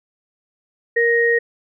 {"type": "tone pair together", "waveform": "sine", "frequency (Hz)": [467.9, 1871.6], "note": ["A#4", "A#6"], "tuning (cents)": [6, 6], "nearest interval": "2 octaves", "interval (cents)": 2400, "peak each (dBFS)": -16, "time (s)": [0.96, 1.39], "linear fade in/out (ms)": 10, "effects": []}